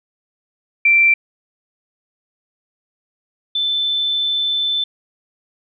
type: tone pair in turn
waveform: sine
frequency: 2349 / 3527 Hz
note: D7 / A7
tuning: 0 / +3 cents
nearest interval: perfect fifth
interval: 703 cents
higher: second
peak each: -9 / -16 dBFS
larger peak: first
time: 0.85-1.14 / 3.55-4.84 s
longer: second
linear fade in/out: 5 ms
effects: none